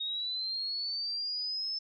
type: linear sweep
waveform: sine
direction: up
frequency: 3729 to 5274 Hz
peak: -32 dBFS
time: 0-1.79 s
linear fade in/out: 10 ms
effects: none